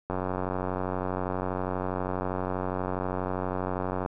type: click train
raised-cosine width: 1 ms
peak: -16 dBFS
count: 367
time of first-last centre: 0.1-4.061 s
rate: 92.4 Hz
effects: none